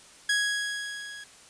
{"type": "tone with level ramp", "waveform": "sawtooth", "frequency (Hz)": 1661.2, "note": "G#6", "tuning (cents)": 0, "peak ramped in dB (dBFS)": [-18, -37], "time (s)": [0.29, 1.24], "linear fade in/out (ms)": 5, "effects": ["white hiss -52 dBFS RMS until 1.49 s", "resampled to 22050 Hz"]}